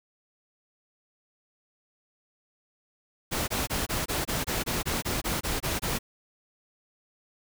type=noise bursts; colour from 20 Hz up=pink; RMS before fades=-29 dBFS; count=14; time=3.31-5.989 s; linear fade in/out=20 ms; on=170 ms; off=23 ms; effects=none